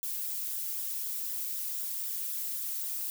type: noise with flanger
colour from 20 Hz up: violet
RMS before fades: -35 dBFS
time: 0.03-3.1 s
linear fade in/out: 0 ms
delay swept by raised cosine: 0.55 to 2.45 ms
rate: 3.9 Hz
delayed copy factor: +0.75
effects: none